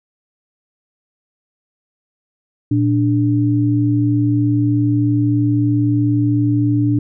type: tone pair together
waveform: sine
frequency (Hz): 116.54 / 293.4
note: A#2 / D4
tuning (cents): 0 / -2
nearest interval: octave + major third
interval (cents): 1598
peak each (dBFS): -15 / -15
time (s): 2.71-6.99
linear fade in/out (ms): 5
effects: none